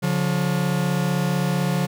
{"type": "tone pair together", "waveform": "45% pulse", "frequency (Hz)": [142.78, 178.5], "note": ["D3", "F3"], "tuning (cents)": [-48, 38], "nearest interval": "major third", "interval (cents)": 386, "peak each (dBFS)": [-23, -22], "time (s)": [0.02, 1.87], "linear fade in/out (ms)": 20, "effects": []}